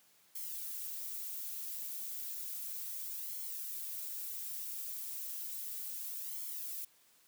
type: noise with flanger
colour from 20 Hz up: violet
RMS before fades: -42 dBFS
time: 0.35-6.85 s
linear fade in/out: 5 ms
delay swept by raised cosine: 0.92 to 6.62 ms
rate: 0.33 Hz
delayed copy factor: +0.65
effects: white hiss -67 dBFS RMS until 7.27 s + high-pass 100 Hz 12 dB/octave